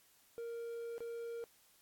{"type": "tone with dropouts", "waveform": "triangle", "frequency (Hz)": 466.2, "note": "A#4", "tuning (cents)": 0, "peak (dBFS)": -39, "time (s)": [0.38, 1.44], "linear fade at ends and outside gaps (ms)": 0, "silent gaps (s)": [0.981, 1.005], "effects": ["white hiss -68 dBFS RMS until 1.81 s", "AAC 64 kbps"]}